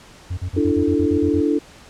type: tone bursts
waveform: triangle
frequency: 90.1 Hz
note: F#2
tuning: 45 cents flat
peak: -20 dBFS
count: 10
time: 0.3-1.411 s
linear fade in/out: 10 ms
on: 76 ms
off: 39 ms
type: chord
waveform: sine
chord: D suspended second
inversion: none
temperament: equal with one note detuned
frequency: 293.7 / 334.6 / 440 Hz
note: D4 / E4 / A4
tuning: 0 / +26 / 0 cents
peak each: -18 / -21 / -22 dBFS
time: 0.56-1.59 s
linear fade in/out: 10 ms
effects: pink hiss -45 dBFS RMS until 1.89 s + low-pass 8000 Hz 12 dB/octave